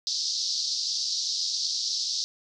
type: band-pass noise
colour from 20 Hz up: white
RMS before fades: -29 dBFS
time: 0.07-2.24 s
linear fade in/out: 0 ms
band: 4100 to 5600 Hz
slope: 48 dB/octave
effects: none